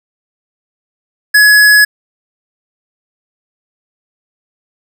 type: tone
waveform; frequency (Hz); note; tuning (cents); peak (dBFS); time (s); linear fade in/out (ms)
square; 1689; G#6; +29; -4; 1.34-1.85; 10
effects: none